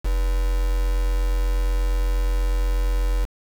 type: tone with quantisation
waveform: sine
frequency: 44.19 Hz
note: F1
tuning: 21 cents sharp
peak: -18 dBFS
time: 0.04-3.26 s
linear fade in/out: 20 ms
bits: 5
effects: none